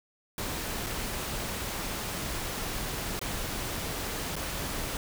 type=noise with dropouts; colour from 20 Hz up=pink; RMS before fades=-34 dBFS; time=0.38-4.97 s; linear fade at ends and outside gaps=1 ms; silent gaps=0.863-0.867 / 3.193-3.214 / 4.356-4.364 s; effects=none